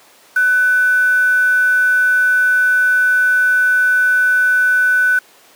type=tone with quantisation; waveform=sine; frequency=1500 Hz; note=F#6; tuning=23 cents sharp; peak=-10 dBFS; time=0.36-5.19 s; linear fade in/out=5 ms; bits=5; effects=pink hiss -46 dBFS RMS until 5.55 s + high-pass 400 Hz 12 dB/octave